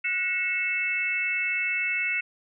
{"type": "tone cluster", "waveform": "sine", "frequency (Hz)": [1460, 1905, 2193, 2642], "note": ["F#6", "A#6", "C#7", "E7"], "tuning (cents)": [-24, 37, -19, 3], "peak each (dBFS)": [-35, -36, -27, -28], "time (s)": [0.04, 2.21], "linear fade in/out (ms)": 10, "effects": []}